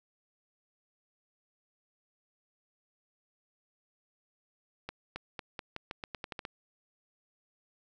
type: accelerating click train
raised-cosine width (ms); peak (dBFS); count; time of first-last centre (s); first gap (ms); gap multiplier
0.3; -22; 12; 4.89-6.452; 270; 0.86
effects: none